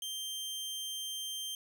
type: tone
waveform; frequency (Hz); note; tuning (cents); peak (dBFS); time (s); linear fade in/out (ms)
sawtooth; 3150; G7; +8; -34; 0.02-1.55; 2
effects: none